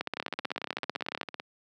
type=two click trains; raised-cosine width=0.3 ms; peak=-14 / -20 dBFS; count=20 / 23; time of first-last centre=0.01-1.213 / 0.17-1.399 s; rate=15.8 / 17.9 Hz; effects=high-pass 200 Hz 12 dB/octave